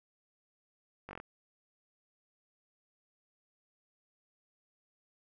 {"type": "slowing click train", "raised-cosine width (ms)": 0.5, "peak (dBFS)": -29, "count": 6, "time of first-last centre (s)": [1.09, 1.201], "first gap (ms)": 20, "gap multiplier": 1.05, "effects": []}